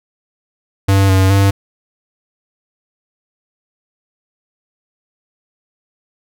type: tone with pitch steps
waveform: square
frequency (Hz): 97.7 / 95.1 / 98.5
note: G2 / F#2 / G2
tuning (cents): -5 / +48 / +9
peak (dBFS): -9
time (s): 0.88-1.51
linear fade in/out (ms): 10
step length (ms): 210
effects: none